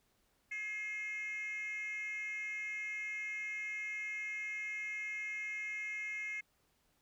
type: tone with frequency modulation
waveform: sine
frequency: 2136 Hz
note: C7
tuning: 35 cents sharp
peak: -36 dBFS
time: 0.51-6.41 s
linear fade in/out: 10 ms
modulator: 443 Hz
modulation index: 0.52
effects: tanh soft clip ceiling -36 dBFS + pink hiss -75 dBFS RMS until 7.01 s